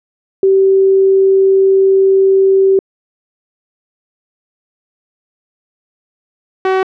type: tone pair in turn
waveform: sine / sawtooth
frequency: 386.1 / 378.2 Hz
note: G4 / F#4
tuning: -26 / +38 cents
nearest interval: unison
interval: 36 cents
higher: first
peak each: -6 dBFS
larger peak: neither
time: 0.43-2.79 / 6.65-6.83 s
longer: first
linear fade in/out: 2 ms
effects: low-pass 2000 Hz 12 dB/octave